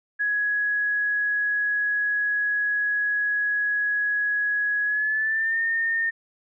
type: tone with pitch glide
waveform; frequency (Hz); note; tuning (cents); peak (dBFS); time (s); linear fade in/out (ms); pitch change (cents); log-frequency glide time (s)
sine; 1673 to 1824.4; G#6 to A#6; +12 to -38; -21; 0.19-6.11; 20; +150; 4.85-5.6
effects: none